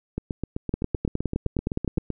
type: two click trains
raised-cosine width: 3 ms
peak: -14 / -11 dBFS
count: 16 / 13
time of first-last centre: 0.18-2.103 / 0.74-1.981 s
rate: 7.8 / 9.67 Hz
effects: none